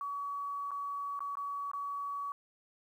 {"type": "tone with dropouts", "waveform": "sine", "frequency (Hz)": 1133, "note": "C#6", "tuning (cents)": 37, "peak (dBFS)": -35, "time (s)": [0.01, 2.32], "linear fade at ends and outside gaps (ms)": 1, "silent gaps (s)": [[0.708, 0.715], [1.192, 1.205], [1.354, 1.37], [1.715, 1.734]], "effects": ["11-bit"]}